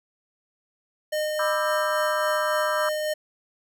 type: tone with tremolo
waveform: square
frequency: 611 Hz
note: D#5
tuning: 32 cents flat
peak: -24 dBFS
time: 1.12-3.14 s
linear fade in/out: 10 ms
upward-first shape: sine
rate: 3.6 Hz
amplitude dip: 25%
type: chord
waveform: sine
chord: E minor seventh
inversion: second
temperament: just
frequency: 988.9 / 1186.7 / 1318.5 / 1582.2 Hz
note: B5 / D6 / E6 / G6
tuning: +2 / +18 / 0 / +16 cents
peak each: -30 dBFS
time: 1.39-2.89 s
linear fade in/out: 2 ms
effects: none